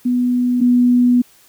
sine tone pair in turn, 246.9 / 245.5 Hz, B3 / B3, 0 / -10 cents, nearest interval unison, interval 10 cents, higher first, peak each -13 / -9 dBFS, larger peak second, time 0.05-0.61 / 0.61-1.22 s, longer second, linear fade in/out 10 ms, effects white hiss -50 dBFS RMS until 1.48 s

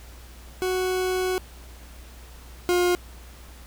40% pulse tone pair in turn, 370 / 355.7 Hz, F#4 / F4, 0 / +32 cents, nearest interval minor second, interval 68 cents, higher first, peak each -22 / -18 dBFS, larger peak second, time 0.62-1.38 / 2.69-2.95 s, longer first, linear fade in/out 0 ms, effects added 60 Hz sine -43 dBFS peak until 3.66 s + pink hiss -49 dBFS RMS until 3.66 s

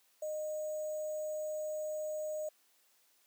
sine tone with sample-and-hold, 614 Hz, D#5, 23 cents flat, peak -35 dBFS, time 0.22-2.49 s, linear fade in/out 5 ms, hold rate 7350 Hz, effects white hiss -70 dBFS RMS until 3.26 s + high-pass 300 Hz 12 dB/octave

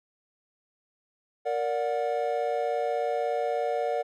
triangle chord, Bb augmented, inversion none, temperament just, 466.2 / 582.7 / 728.4 Hz, Bb4 / D5 / F#5, 0 / -14 / -27 cents, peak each -28 dBFS, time 1.45-4.03 s, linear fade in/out 20 ms, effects none

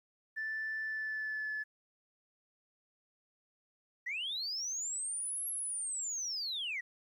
sine tone with pitch glide, 1760 to 1725.8 Hz, A6 to A6, 0 to -34 cents, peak -34 dBFS, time 0.36-1.64 s, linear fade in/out 20 ms, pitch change -34 cents, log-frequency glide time 0.82-1.52 s
sine linear two-way sweep, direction up then down, 1864.7 to 11340 to 1864.7 Hz, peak -34 dBFS, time 4.06-6.81 s, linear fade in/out 10 ms, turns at 5.48 s
effects tanh soft clip ceiling -31 dBFS + 12-bit

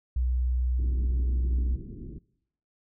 sine tone, 62.1 Hz, B1, 10 cents sharp, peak -23 dBFS, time 0.16-1.76 s, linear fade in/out 5 ms
pink low-pass noise, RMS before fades -40 dBFS, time 0.78-2.19 s, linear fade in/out 10 ms, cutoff 370 Hz, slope 48 dB/octave
effects noise-tail reverb RT60 0.8 s tail -23 dB re dry

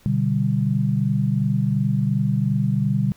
sine chord, G major, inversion first, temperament equal with one note detuned, 124.04 / 146.83 / 196 Hz, B2 / D3 / G3, +8 / 0 / 0 cents, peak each -22 dBFS, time 0.06-3.12 s, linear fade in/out 0 ms, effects pink hiss -55 dBFS RMS until 3.16 s

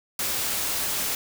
white noise, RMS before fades -27 dBFS, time 0.19-1.15 s, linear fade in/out 2 ms, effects none

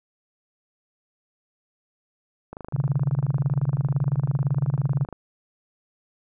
click train, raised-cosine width 1 ms, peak -22 dBFS, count 68, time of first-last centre 2.53-5.127 s, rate 25.8 Hz
sine tone with tremolo, 138.59 Hz, C#3, in tune, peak -16 dBFS, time 2.73-5.06 s, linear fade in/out 20 ms, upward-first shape sine, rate 18 Hz, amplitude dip 100%
effects none

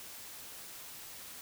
silence, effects white hiss -48 dBFS RMS until 1.41 s

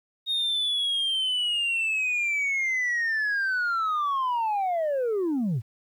sine linear sweep, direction down, 3729 to 98 Hz, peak -21 dBFS, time 0.26-5.62 s, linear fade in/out 50 ms, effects tanh soft clip ceiling -22 dBFS + 10-bit

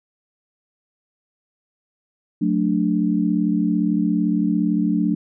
sine chord, D major, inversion first, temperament equal with one note detuned, 182.34 / 220 / 293.7 Hz, F#3 / A3 / D4, -25 / 0 / 0 cents, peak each -21 dBFS, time 2.41-5.15 s, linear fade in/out 10 ms, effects none

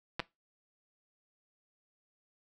clicks, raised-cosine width 0.3 ms, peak -17 dBFS, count 2, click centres 0.195 / 0.201 s, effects noise-tail reverb RT60 0.2 s tail -19 dB re dry

